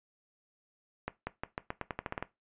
accelerating click train, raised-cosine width 0.5 ms, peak -19 dBFS, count 12, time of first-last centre 1.08-2.226 s, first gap 190 ms, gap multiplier 0.87, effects noise-tail reverb RT60 0.2 s tail -17 dB re dry + resampled to 8000 Hz

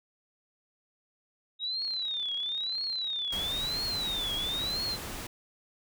sine tone with vibrato, 3769 Hz, A#7, 18 cents sharp, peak -30 dBFS, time 1.59-4.98 s, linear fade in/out 50 ms, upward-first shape triangle, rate 1 Hz, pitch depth 250 cents each way
click train, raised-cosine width 0.2 ms, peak -33 dBFS, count 89, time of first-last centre 1.82-4.386 s, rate 34.3 Hz
pink noise, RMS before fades -39 dBFS, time 3.32-5.27 s, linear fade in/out 5 ms
effects none

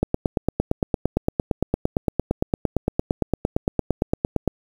click train, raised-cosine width 2 ms, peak -5 dBFS, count 40, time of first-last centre 0.03-4.477 s, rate 8.77 Hz, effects 7-bit

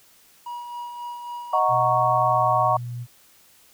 triangle tone with tremolo, 961 Hz, B5, 48 cents flat, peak -28 dBFS, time 0.46-1.59 s, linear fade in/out 5 ms, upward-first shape sine, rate 3.7 Hz, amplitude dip 40%
sine chord, D# minor seventh, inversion none, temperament equal, 622.3 / 740 / 932.3 / 1108.7 Hz, D#5 / F#5 / A#5 / C#6, 0 / 0 / 0 / 0 cents, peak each -25 / -22 / -24 / -21 dBFS, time 1.53-2.77 s, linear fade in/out 5 ms
sine tone with pitch glide, 123.47 to 120.93 Hz, B2 to B2, 0 to -36 cents, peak -29 dBFS, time 1.68-3.07 s, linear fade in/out 50 ms, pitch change -36 cents, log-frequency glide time 2.3-2.44 s
effects white hiss -55 dBFS RMS until 3.73 s

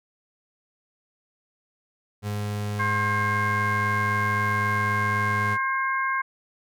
35% pulse tone, 103.83 Hz, G#2, in tune, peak -25 dBFS, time 2.22-5.58 s, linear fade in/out 50 ms
harmonic tone, 533 Hz, C5, 32 cents sharp, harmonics 2 / 3 / 4, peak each -25 / -27 / -31 dBFS, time 2.79-6.22 s, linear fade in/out 10 ms
effects none

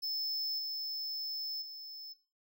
square tone with level steps, 5250 Hz, E8, 8 cents flat, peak -34 / -37 / -45 dBFS, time 0.02-2.14 s, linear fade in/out 20 ms, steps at 0.58 / 1.61 s, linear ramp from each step 20 ms, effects noise-tail reverb RT60 0.4 s tail -20 dB re dry

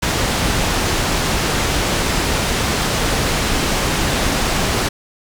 pink low-pass noise, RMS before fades -18 dBFS, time 0.02-4.89 s, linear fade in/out 10 ms, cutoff 8200 Hz, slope 12 dB/octave, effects none

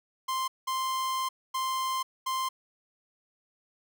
45% pulse tone bursts at uneven times, 1046.5 Hz, C6, in tune, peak -28 dBFS, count 4, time 0.28-0.48 / 0.67-1.29 / 1.54-2.03 / 2.26-2.49 s, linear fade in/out 10 ms, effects none

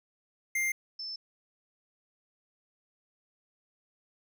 square / sine tone pair in turn, 2100 / 5282 Hz, C7 / E8, +6 / +3 cents, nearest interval octave + major third, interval 1597 cents, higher second, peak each -28 / -36 dBFS, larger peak first, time 0.55-0.72 / 0.99-1.16 s, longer neither, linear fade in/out 5 ms, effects none

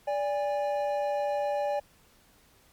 triangle tone pair together, 582 / 816.3 Hz, D5 / G#5, -16 / -30 cents, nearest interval tritone, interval 586 cents, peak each -26 / -29 dBFS, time 0.07-1.8 s, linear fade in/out 10 ms, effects pink hiss -61 dBFS RMS until 2.72 s + MP3 96 kbps

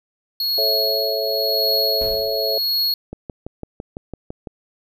square tone with tremolo, 4326 Hz, C#8, 43 cents flat, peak -17 dBFS, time 0.4-2.94 s, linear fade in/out 2 ms, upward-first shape triangle, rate 0.93 Hz, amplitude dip 65%
sine chord, A major, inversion none, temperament equal with one note detuned, 436.2 / 554.4 / 659.3 Hz, A4 / C#5 / E5, -15 / 0 / 0 cents, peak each -25 dBFS, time 0.58-2.58 s, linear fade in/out 2 ms
brown noise with exponential decay, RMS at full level -26 dBFS, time 2.01-2.57 s, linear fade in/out 5 ms, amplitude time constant 120 ms
click train, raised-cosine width 2 ms, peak -17 dBFS, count 9, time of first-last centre 3.13-4.472 s, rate 5.96 Hz
effects none

